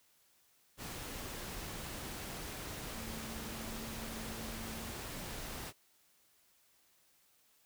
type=tone in noise; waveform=sine; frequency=224 Hz; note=A3; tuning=31 cents sharp; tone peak=-47 dBFS; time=2.94-4.94 s; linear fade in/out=50 ms; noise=pink; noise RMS=-44 dBFS; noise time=0.77-5.73 s; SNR=-6 dB; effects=white hiss -70 dBFS RMS until 7.65 s